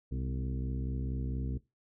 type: harmonic tone with a mistuned harmonic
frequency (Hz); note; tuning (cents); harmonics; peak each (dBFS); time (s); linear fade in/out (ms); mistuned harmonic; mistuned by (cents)
64.4; C2; -27; 1 / 2 / 3 / 4 / 5 / 6 / 7; -35 / -37 / -45 / -43 / -49 / -52 / -51; 0.11-1.58; 10; 3; +70
effects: noise-tail reverb RT60 0.2 s tail -17 dB re dry